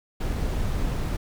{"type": "noise", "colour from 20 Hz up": "brown", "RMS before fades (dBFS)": -26, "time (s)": [0.2, 1.17], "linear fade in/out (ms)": 10, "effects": []}